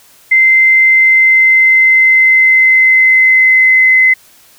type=tone with pitch glide; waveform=sine; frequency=2076 to 2046 Hz; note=C7 to C7; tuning=-14 to -39 cents; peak=-4 dBFS; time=0.31-4.14 s; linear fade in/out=10 ms; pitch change=-25 cents; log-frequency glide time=0.79-3.94 s; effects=white hiss -44 dBFS RMS until 4.58 s